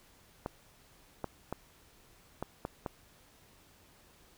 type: clicks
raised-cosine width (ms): 1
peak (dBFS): -21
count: 6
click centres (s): 0.461 / 1.243 / 1.526 / 2.426 / 2.651 / 2.862
effects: pink hiss -62 dBFS RMS until 4.37 s